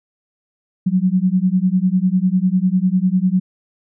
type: beating tone pair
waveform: sine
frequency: 180 / 190 Hz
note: F#3 / F#3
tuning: -47 / +46 cents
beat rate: 10 Hz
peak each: -16 dBFS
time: 0.86-3.4 s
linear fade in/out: 10 ms
effects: none